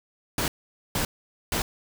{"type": "noise bursts", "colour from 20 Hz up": "pink", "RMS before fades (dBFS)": -26, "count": 3, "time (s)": [0.38, 1.62], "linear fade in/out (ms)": 2, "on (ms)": 100, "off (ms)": 470, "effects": []}